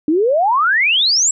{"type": "exponential sweep", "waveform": "sine", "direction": "up", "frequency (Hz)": [291.7, 7860], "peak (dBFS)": -11, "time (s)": [0.08, 1.31], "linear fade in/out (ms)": 2, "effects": []}